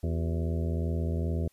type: harmonic tone with a mistuned harmonic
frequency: 82.41 Hz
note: E2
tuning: in tune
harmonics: 1 / 2 / 3 / 4 / 5 / 6 / 7 / 8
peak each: -28 / -34 / -38 / -40 / -42 / -44 / -45 / -46 dBFS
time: 0.03-1.48 s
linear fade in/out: 5 ms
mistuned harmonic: 4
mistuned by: +130 cents
effects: white hiss -67 dBFS RMS until 1.52 s + resampled to 32000 Hz